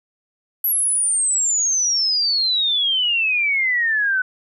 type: exponential sweep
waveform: sine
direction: down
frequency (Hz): 11810 to 1491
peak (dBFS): -16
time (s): 0.64-4.22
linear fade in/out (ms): 5
effects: none